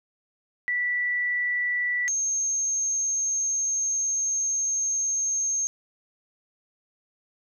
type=tone pair in turn; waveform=sine; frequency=1962 / 6411 Hz; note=B6 / G8; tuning=-12 / +38 cents; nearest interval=octave + minor sixth; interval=2050 cents; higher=second; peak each=-23 dBFS; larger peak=neither; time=0.68-2.08 / 2.08-5.67 s; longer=second; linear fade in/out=0 ms; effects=none